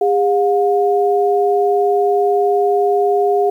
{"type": "tone pair together", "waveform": "sine", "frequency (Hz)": [405.4, 716], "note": ["G#4", "F5"], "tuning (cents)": [-42, 43], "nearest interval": "minor seventh", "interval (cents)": 985, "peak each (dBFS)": [-13, -16], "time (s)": [0.01, 3.5], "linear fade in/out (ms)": 5, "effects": ["8-bit"]}